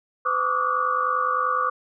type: tone cluster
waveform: sine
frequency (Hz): 507 / 1116 / 1166 / 1249 / 1446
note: B4 / C#6 / D6 / D#6 / F#6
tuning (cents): +45 / +11 / -13 / +6 / -40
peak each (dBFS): -31 / -28 / -23 / -27 / -30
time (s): 0.25-1.7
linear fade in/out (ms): 10
effects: none